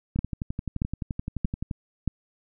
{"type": "two click trains", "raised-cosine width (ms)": 5, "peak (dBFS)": [-12, -17], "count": [4, 19], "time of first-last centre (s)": [[0.19, 2.077], [0.16, 1.712]], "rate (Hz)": [1.59, 11.6], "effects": []}